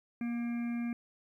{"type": "harmonic tone with a mistuned harmonic", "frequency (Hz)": 237, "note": "A#3", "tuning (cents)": 29, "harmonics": [1, 3, 5, 7, 9, 10], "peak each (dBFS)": [-32, -52, -56, -53, -53, -52], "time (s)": [0.21, 0.93], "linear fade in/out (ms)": 2, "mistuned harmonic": 7, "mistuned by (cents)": -27, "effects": ["12-bit"]}